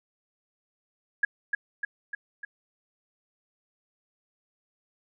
sine tone with echo, 1667 Hz, G#6, 6 cents sharp, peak -18 dBFS, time 1.23-1.25 s, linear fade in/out 5 ms, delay 300 ms, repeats 4, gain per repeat -4 dB, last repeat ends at 2.45 s, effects none

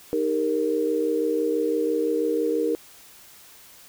sine chord, Eb major, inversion none, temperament equal with one note detuned, 311.1 / 400.2 / 466.2 Hz, Eb4 / G4 / Bb4, 0 / +36 / 0 cents, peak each -26 / -28 / -23 dBFS, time 0.13-2.75 s, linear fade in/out 0 ms, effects white hiss -49 dBFS RMS until 3.88 s

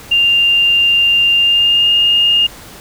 sine tone with pitch glide, 2794 to 2831 Hz, F7 to F7, 0 to +23 cents, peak -8 dBFS, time 0.11-2.47 s, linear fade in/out 10 ms, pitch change +23 cents, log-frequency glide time 1.35-1.91 s, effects pink hiss -35 dBFS RMS until 2.8 s

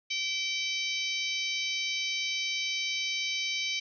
harmonic tone with a mistuned harmonic, 771 Hz, G5, 29 cents flat, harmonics 3 / 4 / 5 / 6 / 7 / 8, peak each -33 / -35 / -37 / -39 / -40 / -41 dBFS, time 0.1-3.8 s, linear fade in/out 10 ms, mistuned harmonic 8, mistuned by -25 cents, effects none

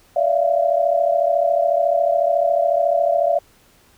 sine tone cluster, 578 / 660 / 694 Hz, D5 / E5 / F5, -28 / +2 / -11 cents, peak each -19 dBFS, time 0.16-3.39 s, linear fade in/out 5 ms, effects pink hiss -54 dBFS RMS until 3.97 s

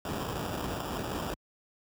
pink noise with sample-and-hold, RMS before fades -34 dBFS, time 0.05-1.34 s, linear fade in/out 2 ms, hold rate 2100 Hz, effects high-pass 60 Hz 12 dB/octave

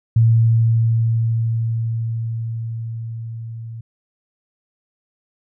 sine tone with level ramp, 114.1 Hz, A#2, 37 cents flat, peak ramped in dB -9 to -29 dBFS, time 0.16-3.81 s, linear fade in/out 5 ms, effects none

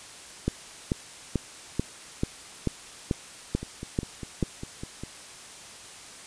two click trains, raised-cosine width 3 ms, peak -22 / -11 dBFS, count 8 / 10, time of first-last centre 3.63-5.036 / 0.48-4.427 s, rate 4.98 / 2.28 Hz, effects white hiss -45 dBFS RMS until 6.26 s + resampled to 22050 Hz

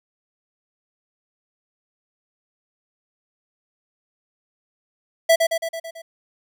square tone with echo, 659.3 Hz, E5, in tune, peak -12 dBFS, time 5.29-5.36 s, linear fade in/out 10 ms, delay 110 ms, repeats 6, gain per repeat -4 dB, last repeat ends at 6.02 s, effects none

